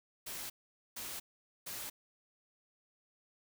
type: noise bursts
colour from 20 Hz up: white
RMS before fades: -43 dBFS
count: 3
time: 0.26-1.9 s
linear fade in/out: 10 ms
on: 240 ms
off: 460 ms
effects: none